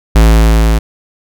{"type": "tone with level ramp", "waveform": "square", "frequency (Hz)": 55, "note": "A1", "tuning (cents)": 0, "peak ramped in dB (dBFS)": [-3, -8], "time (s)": [0.15, 0.79], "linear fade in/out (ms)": 10, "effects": []}